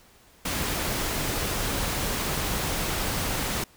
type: noise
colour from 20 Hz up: pink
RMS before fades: -28 dBFS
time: 0.45-3.64 s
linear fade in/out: 5 ms
effects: pink hiss -56 dBFS RMS until 3.76 s